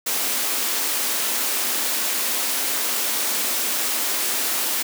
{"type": "high-pass noise", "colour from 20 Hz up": "white", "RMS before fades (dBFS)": -23, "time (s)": [0.06, 4.83], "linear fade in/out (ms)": 10, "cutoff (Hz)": 210, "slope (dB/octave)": 96, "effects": []}